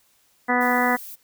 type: harmonic tone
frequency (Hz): 246.9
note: B3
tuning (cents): 0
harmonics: 1 / 2 / 3 / 4 / 5 / 6 / 7 / 8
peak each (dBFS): -24 / -27 / -24 / -26 / -28 / -30 / -27 / -25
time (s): 0.48-0.97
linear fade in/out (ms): 20
type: noise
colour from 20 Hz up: violet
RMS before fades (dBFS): -38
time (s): 0.6-1.16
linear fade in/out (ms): 20
effects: white hiss -62 dBFS RMS until 1.23 s